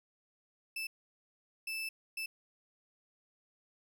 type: tone bursts at uneven times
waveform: 35% pulse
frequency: 2637 Hz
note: E7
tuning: in tune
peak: -35 dBFS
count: 3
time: 0.76-0.87 / 1.67-1.89 / 2.17-2.26 s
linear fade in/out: 5 ms
effects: none